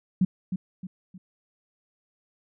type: tone with echo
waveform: sine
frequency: 185 Hz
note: F#3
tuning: in tune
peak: -17 dBFS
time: 0.21-0.25 s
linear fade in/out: 5 ms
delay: 310 ms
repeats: 3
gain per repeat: -8 dB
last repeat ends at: 1.18 s
effects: none